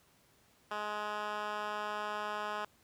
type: tone with band-pass filter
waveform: 10% pulse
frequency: 209.8 Hz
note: G#3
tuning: 18 cents sharp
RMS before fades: -38 dBFS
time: 0.71-2.65 s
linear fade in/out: 2 ms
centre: 1400 Hz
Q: 0.98
effects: pink hiss -67 dBFS RMS until 2.83 s + high-pass 60 Hz 12 dB/octave